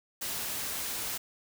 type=noise; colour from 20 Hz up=white; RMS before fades=-35 dBFS; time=0.21-1.18 s; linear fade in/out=10 ms; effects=none